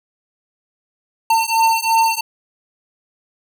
square beating tone pair, 901 / 903.9 Hz, A5 / A5, +41 / +46 cents, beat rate 2.9 Hz, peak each -17 dBFS, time 1.3-2.21 s, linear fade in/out 5 ms, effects none

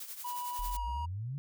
blue noise with tremolo, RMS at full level -41 dBFS, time 0-0.77 s, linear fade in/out 5 ms, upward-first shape triangle, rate 11 Hz, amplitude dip 70%
triangle tone with pitch glide, 977 to 951.9 Hz, B5 to A#5, -19 to +36 cents, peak -34 dBFS, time 0.24-1.06 s, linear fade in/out 10 ms, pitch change -45 cents, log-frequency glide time 0.72-0.82 s
sine exponential sweep, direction up, 36.71 to 146.83 Hz, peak -35 dBFS, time 0.59-1.38 s, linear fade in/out 0 ms
effects none

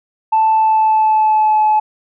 sine tone with pitch glide, 880 to 857.4 Hz, A5 to A5, 0 to -45 cents, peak -8 dBFS, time 0.32-1.8 s, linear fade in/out 10 ms, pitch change -45 cents, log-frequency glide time 0.5-1.64 s, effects tanh soft clip ceiling -6 dBFS

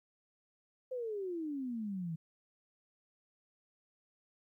sine exponential sweep, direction down, 523.3 to 157.1 Hz, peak -36 dBFS, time 0.91-2.16 s, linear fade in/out 10 ms, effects 13-bit

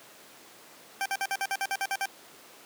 20% pulse tone bursts, 784 Hz, G5, in tune, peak -22 dBFS, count 11, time 1.01-2.056 s, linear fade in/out 0 ms, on 46 ms, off 54 ms, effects pink hiss -51 dBFS RMS until 2.65 s + high-pass 300 Hz 12 dB/octave

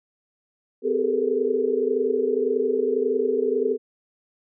sine tone cluster, 254.8 / 395.1 / 425.4 / 447.2 / 482.1 Hz, C4 / G4 / G#4 / A4 / B4, -46 / +14 / +42 / +28 / -42 cents, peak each -30 / -25 / -25 / -24 / -33 dBFS, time 0.82-3.78 s, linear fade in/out 50 ms, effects none

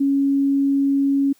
sine tone, 277 Hz, C#4, 1 cent flat, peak -15 dBFS, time 0-1.33 s, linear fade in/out 10 ms, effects white hiss -58 dBFS RMS until 1.39 s

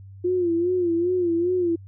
sine tone with vibrato, 350 Hz, F4, 4 cents sharp, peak -19 dBFS, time 0.24-1.76 s, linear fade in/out 10 ms, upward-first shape sine, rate 2.5 Hz, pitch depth 84 cents each way, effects added 97 Hz sine -40 dBFS peak until 1.87 s

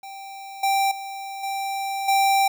square tone with level steps, 784 Hz, G5, in tune, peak -36 / -19 / -32 / -26 / -17 dBFS, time 0.03-2.48 s, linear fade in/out 5 ms, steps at 0.63 / 0.91 / 1.43 / 2.08 s, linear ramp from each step 5 ms, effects 9-bit

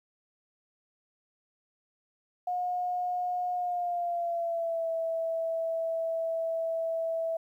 sine tone with pitch glide, 720 to 656.4 Hz, F#5 to E5, -47 to -8 cents, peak -28 dBFS, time 2.47-7.37 s, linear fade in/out 5 ms, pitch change -161 cents, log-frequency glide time 3.54-4.9 s, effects 11-bit

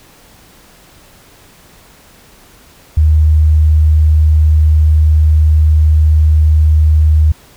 sine tone, 77.2 Hz, D#2, 13 cents flat, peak -5 dBFS, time 2.97-7.32 s, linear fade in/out 5 ms, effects pink hiss -43 dBFS RMS until 7.56 s

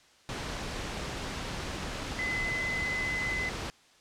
sine tone in noise, 2029 Hz, B6, 46 cents sharp, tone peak -30 dBFS, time 2.19-3.49 s, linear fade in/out 0 ms, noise pink, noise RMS -36 dBFS, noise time 0.29-3.7 s, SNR +3 dB, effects white hiss -60 dBFS RMS until 4 s + low-pass 6000 Hz 12 dB/octave

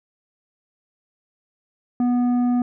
triangle tone with tanh clipping, 245 Hz, B3, 14 cents flat, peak -18 dBFS, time 2-2.62 s, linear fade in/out 2 ms, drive 12 dB, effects none

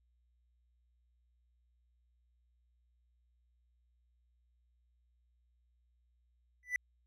triangle tone with exponential growth, 1985 Hz, B6, 8 cents sharp, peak -25 dBFS, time 6.63-6.76 s, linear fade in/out 1 ms, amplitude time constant 27 ms, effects added 60 Hz sine -70 dBFS peak until 7.06 s

